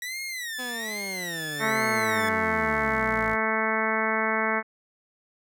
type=tone with vibrato; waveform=sawtooth; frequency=1920 Hz; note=B6; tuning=49 cents flat; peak=-28 dBFS; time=0.02-2.29 s; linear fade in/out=2 ms; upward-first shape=sine; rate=1.2 Hz; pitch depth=190 cents each way
type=exponential sweep; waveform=15% pulse; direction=down; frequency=257.3 to 53 Hz; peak=-29 dBFS; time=0.58-3.36 s; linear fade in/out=20 ms
type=harmonic tone; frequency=220 Hz; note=A3; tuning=in tune; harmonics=1 / 2 / 3 / 4 / 5 / 6 / 7 / 8 / 9 / 10; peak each=-32 / -32 / -32 / -32 / -32 / -32 / -32 / -32 / -32 / -32 dBFS; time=1.59-4.63 s; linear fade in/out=50 ms
effects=none